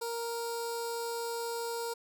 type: tone with notch filter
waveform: 15% pulse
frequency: 466.2 Hz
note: A#4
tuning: in tune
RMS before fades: -36 dBFS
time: 0.01-1.94 s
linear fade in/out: 10 ms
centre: 1900 Hz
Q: 0.67
effects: none